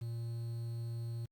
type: tone with quantisation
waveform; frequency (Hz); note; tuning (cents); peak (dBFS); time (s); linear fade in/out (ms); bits
triangle; 116.54; A#2; 0; -35; 0.01-1.26; 10; 10
effects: Opus 48 kbps